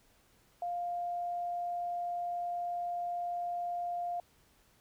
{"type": "tone", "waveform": "sine", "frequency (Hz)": 701, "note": "F5", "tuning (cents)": 6, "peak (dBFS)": -33, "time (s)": [0.62, 4.2], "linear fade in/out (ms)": 2, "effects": ["pink hiss -67 dBFS RMS until 4.8 s"]}